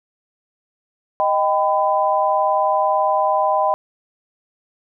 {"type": "chord", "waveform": "sine", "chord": "Eb augmented", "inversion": "none", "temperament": "equal with one note detuned", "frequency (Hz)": [622.3, 784, 1004.5], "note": ["Eb5", "G5", "B5"], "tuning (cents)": [0, 0, 29], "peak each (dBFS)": -19, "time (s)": [1.2, 3.74], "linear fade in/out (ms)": 0, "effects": []}